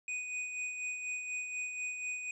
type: tone with tremolo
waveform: square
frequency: 2486 Hz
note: D#7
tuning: 2 cents flat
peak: -35 dBFS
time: 0.08-2.31 s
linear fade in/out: 2 ms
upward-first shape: sine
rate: 4.1 Hz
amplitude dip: 45%
effects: resampled to 22050 Hz